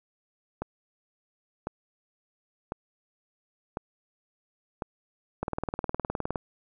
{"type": "two click trains", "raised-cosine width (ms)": 1, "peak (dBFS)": [-17, -15], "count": [5, 19], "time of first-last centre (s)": [[0.62, 4.822], [5.43, 6.358]], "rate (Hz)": [0.952, 19.4], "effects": []}